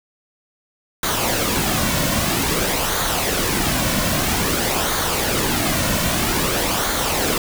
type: noise with flanger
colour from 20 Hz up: pink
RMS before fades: -20 dBFS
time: 1.03-7.38 s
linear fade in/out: 2 ms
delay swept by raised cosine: 0.37 to 2.47 ms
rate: 0.51 Hz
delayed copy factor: -0.5
effects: none